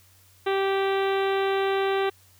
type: harmonic tone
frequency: 389.9 Hz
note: G4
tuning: 9 cents flat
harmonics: 1 / 2 / 3 / 4 / 5 / 6 / 7 / 8 / 9 / 10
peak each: -23 / -29 / -33 / -35 / -37 / -39 / -40 / -41 / -42 / -43 dBFS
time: 0.46-2.1 s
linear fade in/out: 10 ms
effects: added 93 Hz sine -58 dBFS peak until 2.39 s + white hiss -58 dBFS RMS until 2.39 s